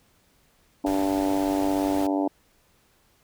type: harmonic tone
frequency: 97 Hz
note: G2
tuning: 18 cents flat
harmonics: 3 / 4 / 5 / 6 / 7 / 8 / 9 / 10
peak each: -23 / -33 / -37 / -32 / -31 / -35 / -34 / -44 dBFS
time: 0.84-2.28 s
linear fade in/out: 5 ms
type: noise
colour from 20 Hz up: pink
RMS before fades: -38 dBFS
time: 0.86-2.07 s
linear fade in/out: 5 ms
effects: pink hiss -63 dBFS RMS until 3.23 s